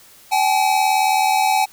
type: tone pair together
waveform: square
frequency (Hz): 770 / 849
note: G5 / G#5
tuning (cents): -31 / +38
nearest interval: major second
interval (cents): 169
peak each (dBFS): -18 / -18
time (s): 0.31-1.66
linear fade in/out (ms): 20
effects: white hiss -47 dBFS RMS until 1.72 s